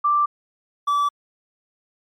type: tone pair in turn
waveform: sine / triangle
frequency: 1176 / 1155.1 Hz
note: D6 / D6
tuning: +2 / -29 cents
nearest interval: unison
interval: 31 cents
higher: first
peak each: -15 dBFS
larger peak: neither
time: 0.04-0.26 / 0.87-1.09 s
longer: neither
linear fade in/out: 10 ms
effects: MP3 96 kbps